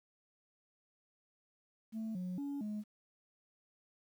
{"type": "tone with pitch steps", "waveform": "sine", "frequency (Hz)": [221.4, 181.6, 282.7, 210.8], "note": ["A3", "F#3", "C#4", "G#3"], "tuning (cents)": [11, -32, 34, 26], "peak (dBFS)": -35, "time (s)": [1.92, 2.84], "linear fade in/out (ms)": 50, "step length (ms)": 230, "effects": ["tanh soft clip ceiling -36 dBFS", "11-bit"]}